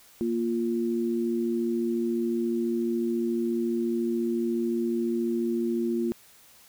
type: tone pair together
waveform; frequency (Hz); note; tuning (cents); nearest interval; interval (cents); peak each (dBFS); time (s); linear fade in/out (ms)
sine; 234 / 348.2; A#3 / F4; +7 / -5; perfect fifth; 688; -27; 0.21-6.12; 0
effects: white hiss -55 dBFS RMS until 6.68 s